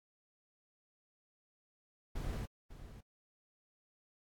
brown noise with echo, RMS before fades -39 dBFS, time 2.15-2.46 s, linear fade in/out 10 ms, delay 550 ms, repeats 1, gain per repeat -12 dB, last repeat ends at 3.01 s, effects AAC 64 kbps

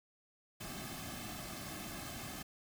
pink noise with comb filter, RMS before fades -45 dBFS, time 0.6-2.43 s, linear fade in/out 10 ms, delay 2.1 ms, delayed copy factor -0.75, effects none

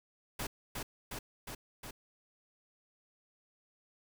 pink noise with echo, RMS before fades -38 dBFS, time 0.39-0.47 s, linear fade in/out 5 ms, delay 360 ms, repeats 4, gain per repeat -2 dB, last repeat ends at 1.91 s, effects none

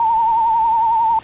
sine tone with vibrato, 907 Hz, A#5, 48 cents flat, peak -12 dBFS, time 0-1.19 s, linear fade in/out 2 ms, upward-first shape sine, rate 11 Hz, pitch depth 60 cents each way, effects pink hiss -40 dBFS RMS until 1.23 s + resampled to 8000 Hz

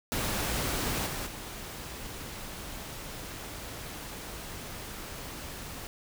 pink noise with level steps, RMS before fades -31 / -35 / -41 dBFS, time 0.12-5.87 s, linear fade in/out 0 ms, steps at 1.06 / 1.26 s, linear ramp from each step 10 ms, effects none

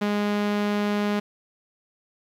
sawtooth tone, 206.5 Hz, G#3, 10 cents flat, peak -18 dBFS, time 0.01-1.2 s, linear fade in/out 10 ms, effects low-pass 4000 Hz 12 dB/octave + 9-bit

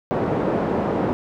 pink band-pass noise, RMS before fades -22 dBFS, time 0.11-1.13 s, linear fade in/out 0 ms, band 190 to 710 Hz, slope 12 dB/octave, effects none

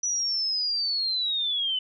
sine linear sweep, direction down, 5920 to 2998 Hz, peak -24 dBFS, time 0.03-1.79 s, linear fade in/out 5 ms, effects none

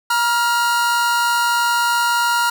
45% pulse tone pair together, 952.3 / 1396.9 Hz, A#5 / F6, +37 / 0 cents, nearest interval perfect fifth, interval 663 cents, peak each -18 dBFS, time 0.1-2.5 s, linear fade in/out 5 ms, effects none

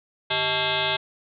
sine tone with frequency modulation, 2093 Hz, C7, in tune, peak -21 dBFS, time 0.3-0.97 s, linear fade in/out 10 ms, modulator 243 Hz, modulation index 6.9, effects none

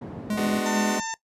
white band-pass noise, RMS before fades -37 dBFS, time 0.01-0.6 s, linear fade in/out 10 ms, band 110 to 330 Hz, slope 12 dB/octave
square tone with tremolo, 210.8 Hz, G#3, 26 cents sharp, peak -25 dBFS, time 0.3-1 s, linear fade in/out 2 ms, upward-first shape sine, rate 8.7 Hz, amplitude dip 25%
25% pulse chord, G# half-diminished seventh, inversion none, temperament just, 207.7 / 249.2 / 299 / 373.8 Hz, G#3 / B3 / D4 / F#4, 0 / +16 / +31 / +18 cents, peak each -28 dBFS, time 0.37-0.99 s, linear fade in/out 5 ms
harmonic tone, 898 Hz, A5, 35 cents sharp, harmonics 1 / 2 / 3 / 4 / 5 / 6 / 7 / 8, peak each -31 / -35 / -44 / -44 / -46 / -43 / -37 / -39 dBFS, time 0.66-1.14 s, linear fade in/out 0 ms
effects noise-tail reverb RT60 0.1 s tail -18 dB re dry + resampled to 32000 Hz

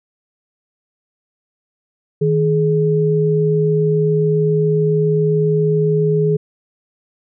sine tone pair together, 157.4 / 420.5 Hz, D#3 / G#4, +20 / +22 cents, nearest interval octave + perfect fourth, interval 1702 cents, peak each -15 dBFS, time 2.21-6.37 s, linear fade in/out 10 ms, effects none

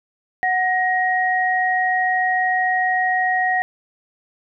sine tone pair together, 739 / 1883.8 Hz, F#5 / A#6, -2 / +18 cents, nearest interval octave + major third, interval 1620 cents, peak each -19 dBFS, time 0.43-3.62 s, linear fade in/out 0 ms, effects none

